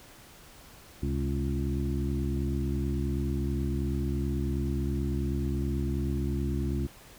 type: harmonic tone with a mistuned harmonic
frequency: 69.3 Hz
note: C#2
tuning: in tune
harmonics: 1 / 2 / 3 / 4 / 5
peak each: -30 / -33 / -35 / -36 / -37 dBFS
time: 1.02-6.87 s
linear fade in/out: 10 ms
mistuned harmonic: 2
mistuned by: -83 cents
effects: pink hiss -52 dBFS RMS until 7.18 s